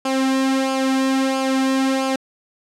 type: tone with flanger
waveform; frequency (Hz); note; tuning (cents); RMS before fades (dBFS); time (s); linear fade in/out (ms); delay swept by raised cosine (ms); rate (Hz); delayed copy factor
sawtooth; 265.7; C4; +27; -19; 0.05-2.16; 5; 0.51 to 2.41; 1.5; -0.65
effects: low-pass 9000 Hz 12 dB/octave